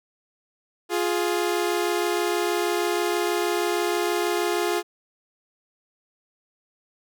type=tone pair together; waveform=sawtooth; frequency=350.6 / 416.9 Hz; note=F4 / G#4; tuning=+7 / +7 cents; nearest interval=minor third; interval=300 cents; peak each=-20 / -22 dBFS; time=0.89-4.83 s; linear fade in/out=50 ms; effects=none